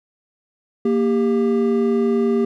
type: tone pair together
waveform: triangle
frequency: 232.7 / 397.6 Hz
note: A#3 / G4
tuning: -3 / +25 cents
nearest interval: major sixth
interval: 928 cents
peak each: -16 dBFS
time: 0.85-2.45 s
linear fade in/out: 5 ms
effects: none